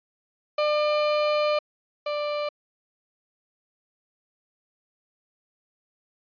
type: tone pair in turn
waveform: 35% pulse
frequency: 599 / 590.8 Hz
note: D5 / D5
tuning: +34 / +10 cents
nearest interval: unison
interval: 24 cents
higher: first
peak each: -19 / -24 dBFS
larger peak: first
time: 0.58-1.59 / 2.06-2.49 s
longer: first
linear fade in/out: 5 ms
effects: resampled to 11025 Hz